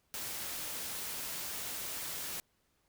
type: noise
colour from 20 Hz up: white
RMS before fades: -40 dBFS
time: 0.14-2.4 s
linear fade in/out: 0 ms
effects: pink hiss -75 dBFS RMS until 2.88 s